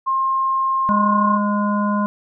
sine tone, 1064 Hz, C6, 29 cents sharp, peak -16 dBFS, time 0.06-1.38 s, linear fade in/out 20 ms
harmonic tone, 206.2 Hz, G#3, 12 cents flat, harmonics 1 / 3 / 5 / 7, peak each -18 / -27 / -22 / -31 dBFS, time 0.89-2.06 s, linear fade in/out 0 ms
effects none

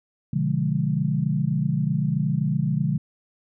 sine chord, B diminished seventh, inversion none, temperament equal, 123.47 / 146.83 / 174.61 / 207.7 Hz, B2 / D3 / F3 / Ab3, 0 / 0 / 0 / 0 cents, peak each -29 / -23 / -26 / -28 dBFS, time 0.33-2.98 s, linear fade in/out 5 ms, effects none

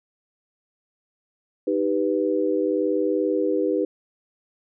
sine chord, Eb augmented, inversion none, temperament equal, 311.1 / 392 / 493.9 Hz, Eb4 / G4 / B4, 0 / 0 / 0 cents, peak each -24 dBFS, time 1.67-3.85 s, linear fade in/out 5 ms, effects none

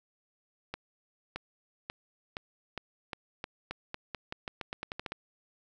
accelerating click train, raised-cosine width 0.3 ms, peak -20 dBFS, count 19, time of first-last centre 0.74-5.12 s, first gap 620 ms, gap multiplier 0.87, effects none

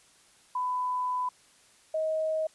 sine tone pair in turn, 1000 / 631.1 Hz, B5 / D#5, +21 / +24 cents, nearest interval minor sixth, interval 797 cents, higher first, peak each -27 / -26 dBFS, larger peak second, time 0.55-1.29 / 1.94-2.47 s, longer first, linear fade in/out 5 ms, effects white hiss -60 dBFS RMS until 2.54 s + resampled to 24000 Hz

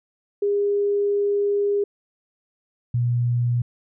sine tone pair in turn, 406.2 / 120.76 Hz, G#4 / B2, -38 / -38 cents, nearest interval octave + major sixth, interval 2100 cents, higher first, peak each -18 dBFS, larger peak neither, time 0.42-1.84 / 2.94-3.62 s, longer first, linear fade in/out 5 ms, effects none

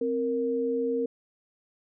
sine tone pair together, 261.9 / 466.2 Hz, C4 / A#4, +2 / 0 cents, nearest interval minor seventh, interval 998 cents, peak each -30 / -26 dBFS, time 0.01-1.06 s, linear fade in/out 5 ms, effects none

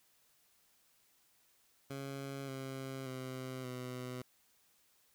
15% pulse tone with pitch steps, 137.5 / 133.59 / 129.78 / 126.09 Hz, C#3 / C3 / C3 / B2, -14 / +36 / -14 / +36 cents, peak -35 dBFS, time 1.9-4.22 s, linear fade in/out 5 ms, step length 580 ms, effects white hiss -71 dBFS RMS until 5.14 s

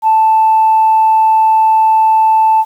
sine tone, 880 Hz, A5, in tune, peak -5 dBFS, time 0.02-2.65 s, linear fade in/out 50 ms, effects tanh soft clip ceiling -2 dBFS + 7-bit

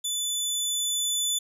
20% pulse tone with level ramp, 3492 Hz, A7, 14 cents flat, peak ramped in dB -21 to -18 dBFS, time 0.04-1.39 s, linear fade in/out 10 ms, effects none

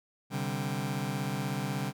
sawtooth chord, C suspended second, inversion none, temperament just, 130.81 / 147.16 / 196.22 Hz, C3 / D3 / G3, 0 / +4 / +2 cents, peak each -31 dBFS, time 0.3-1.93 s, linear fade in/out 50 ms, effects none

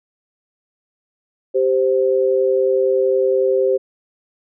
sine tone pair together, 390.6 / 521.4 Hz, G4 / C5, -6 / -6 cents, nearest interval perfect fourth, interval 500 cents, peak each -16 dBFS, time 1.54-3.78 s, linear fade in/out 20 ms, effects none

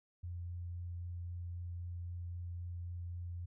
sine tone with vibrato, 87.31 Hz, F2, in tune, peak -40 dBFS, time 0.23-3.46 s, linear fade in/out 10 ms, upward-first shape triangle, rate 3.8 Hz, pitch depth 10 cents each way, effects none

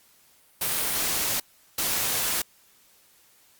white noise bursts at uneven times, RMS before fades -26 dBFS, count 2, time 0.61-1.4 / 1.78-2.42 s, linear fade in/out 5 ms, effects white hiss -59 dBFS RMS until 3.59 s + Opus 48 kbps

